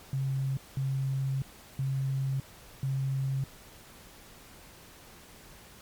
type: tone bursts at uneven times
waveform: sine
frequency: 134.7 Hz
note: C#3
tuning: 49 cents flat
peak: -27 dBFS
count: 4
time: 0.13-0.57 / 0.77-1.42 / 1.79-2.4 / 2.83-3.44 s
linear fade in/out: 2 ms
effects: pink hiss -52 dBFS RMS until 5.81 s + MP3 96 kbps